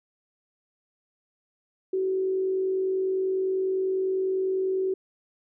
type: tone with frequency modulation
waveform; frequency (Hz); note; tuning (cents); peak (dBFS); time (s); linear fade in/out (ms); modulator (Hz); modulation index
sine; 378.3; F#4; +38; -23; 1.93-4.94; 5; 50; 0.27
effects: none